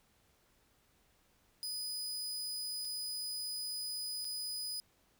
sawtooth tone with dropouts, 4978 Hz, D#8, in tune, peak -35 dBFS, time 1.63-4.8 s, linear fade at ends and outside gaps 0 ms, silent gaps 2.849-2.852 / 4.246-4.251 s, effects pink hiss -71 dBFS RMS until 5.19 s

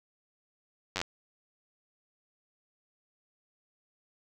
slowing click train, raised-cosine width 0.2 ms, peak -14 dBFS, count 6, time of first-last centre 0.96-1.015 s, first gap 10 ms, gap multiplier 1.05, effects none

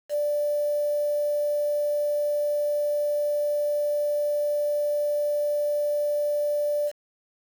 sine tone with quantisation, 588 Hz, D5, 2 cents sharp, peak -22 dBFS, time 0.09-6.92 s, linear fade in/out 50 ms, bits 7, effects none

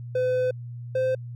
triangle tone pair in turn, 507 / 517.7 Hz, B4 / C5, +45 / -18 cents, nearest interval unison, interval 37 cents, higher second, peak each -19 dBFS, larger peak neither, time 0.15-0.51 / 0.95-1.15 s, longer first, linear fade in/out 5 ms, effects added 120 Hz sine -34 dBFS peak until 1.35 s

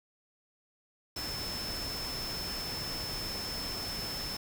sine tone in noise, 5274 Hz, E8, in tune, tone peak -37 dBFS, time 1.16-4.37 s, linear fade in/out 5 ms, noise pink, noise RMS -40 dBFS, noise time 1.16-4.37 s, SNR 0 dB, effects none

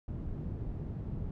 white low-pass noise, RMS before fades -38 dBFS, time 0.08-1.31 s, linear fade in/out 2 ms, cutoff 140 Hz, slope 12 dB/octave, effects none

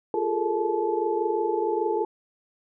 sine tone cluster, 347.2 / 409.9 / 431.3 / 456.3 / 866 Hz, F4 / G#4 / A4 / A#4 / A5, -10 / -23 / -35 / -37 / -28 cents, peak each -29 dBFS, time 0.14-2.05 s, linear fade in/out 2 ms, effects none

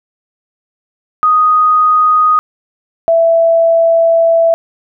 sine tone pair in turn, 1244.5 / 663.5 Hz, D#6 / E5, 0 / +11 cents, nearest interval major seventh, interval 1089 cents, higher first, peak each -6 dBFS, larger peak neither, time 1.23-2.39 / 3.08-4.54 s, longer second, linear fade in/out 0 ms, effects none

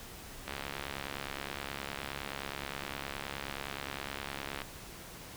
click train, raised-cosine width 0.3 ms, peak -21 dBFS, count 289, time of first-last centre 0.48-4.618 s, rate 69.6 Hz, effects pink hiss -48 dBFS RMS until 5.36 s

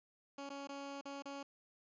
15% pulse tone with dropouts, 279.1 Hz, C#4, 12 cents sharp, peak -38 dBFS, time 0.38-1.43 s, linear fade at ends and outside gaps 5 ms, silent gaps 0.493-0.501 / 0.673-0.69 / 1.012-1.054 / 1.223-1.255 s, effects resampled to 16000 Hz

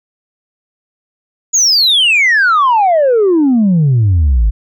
sine exponential sweep, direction down, 6910 to 49 Hz, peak -5 dBFS, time 1.53-4.51 s, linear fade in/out 20 ms, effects tanh soft clip ceiling -5 dBFS

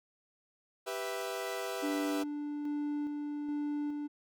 sawtooth chord, E minor, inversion first, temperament equal, 392 / 493.9 / 659.3 Hz, G4 / B4 / E5, 0 / 0 / 0 cents, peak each -36 dBFS, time 0.86-2.24 s, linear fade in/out 20 ms
triangle tone with tremolo, 293.7 Hz, D4, in tune, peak -30 dBFS, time 1.82-4.08 s, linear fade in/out 20 ms, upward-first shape square, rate 1.2 Hz, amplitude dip 30%
effects none

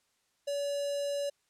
square tone with notch filter, 570 Hz, C#5, 48 cents sharp, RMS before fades -33 dBFS, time 0.47-1.3 s, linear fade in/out 10 ms, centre 1900 Hz, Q 0.91, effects white hiss -74 dBFS RMS until 1.49 s + low-pass 9000 Hz 12 dB/octave

